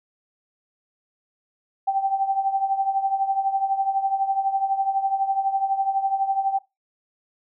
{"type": "tone with tremolo", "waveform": "sine", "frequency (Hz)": 780, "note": "G5", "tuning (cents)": -9, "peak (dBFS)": -16, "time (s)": [1.87, 6.59], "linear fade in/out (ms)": 10, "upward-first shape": "triangle", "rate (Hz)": 12, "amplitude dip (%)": 80, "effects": ["noise-tail reverb RT60 0.2 s tail -17 dB re dry"]}